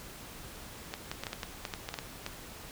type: clicks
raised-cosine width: 0.2 ms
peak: -18 dBFS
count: 12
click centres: 0.939 / 1.115 / 1.236 / 1.268 / 1.331 / 1.432 / 1.652 / 1.738 / 1.889 / 1.941 / 1.988 / 2.264 s
effects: pink hiss -47 dBFS RMS until 2.71 s